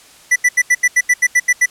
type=tone bursts; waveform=square; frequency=1975.5 Hz; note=B6; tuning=in tune; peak=-9 dBFS; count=11; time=0.31-1.66 s; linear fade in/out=10 ms; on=50 ms; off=80 ms; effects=white hiss -44 dBFS RMS until 1.7 s + low-pass 10000 Hz 12 dB/octave